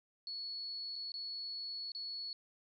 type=tone with dropouts; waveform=sine; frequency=4392 Hz; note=C#8; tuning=17 cents flat; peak=-40 dBFS; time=0.27-2.33 s; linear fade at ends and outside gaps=1 ms; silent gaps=0.957-0.961 / 1.119-1.14 / 1.919-1.949 s; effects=none